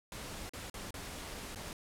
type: noise with dropouts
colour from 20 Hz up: pink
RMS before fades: -44 dBFS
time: 0.12-1.73 s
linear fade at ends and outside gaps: 1 ms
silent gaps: 0.494-0.535 / 0.699-0.741 / 0.907-0.941 / 1.548-1.558 s
effects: low-pass 12000 Hz 12 dB/octave